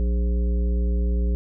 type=harmonic tone with a mistuned harmonic; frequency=58.7 Hz; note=A#1; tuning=13 cents sharp; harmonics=1 / 3 / 5 / 7 / 9; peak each=-19 / -31 / -39 / -36 / -42 dBFS; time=0-1.35 s; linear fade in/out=0 ms; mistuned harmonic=3; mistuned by=+93 cents; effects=none